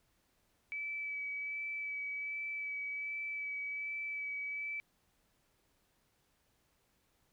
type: tone with vibrato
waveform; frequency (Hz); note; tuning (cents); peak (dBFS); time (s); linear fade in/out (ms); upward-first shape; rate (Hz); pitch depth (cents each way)
sine; 2296; D7; -40; -37; 0.72-4.8; 0; sine; 1.3; 15
effects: pink hiss -75 dBFS RMS until 7.32 s